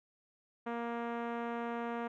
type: tone with low-pass filter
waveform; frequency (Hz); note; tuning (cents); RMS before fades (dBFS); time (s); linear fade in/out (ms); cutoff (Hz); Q
5% pulse; 234.8; A#3; +13; -38; 0.66-2.08; 10; 990; 0.56
effects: none